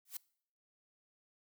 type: noise with exponential growth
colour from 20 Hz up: blue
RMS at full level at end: -37 dBFS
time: 0.05-0.17 s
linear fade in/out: 5 ms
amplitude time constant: 25 ms
effects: noise-tail reverb RT60 0.6 s tail -23 dB re dry